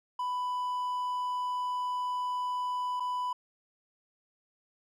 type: tone with dropouts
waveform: triangle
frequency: 994 Hz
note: B5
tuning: 11 cents sharp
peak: -28 dBFS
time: 0.19-3.33 s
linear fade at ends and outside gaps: 5 ms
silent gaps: 2.999-3.003 s
effects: none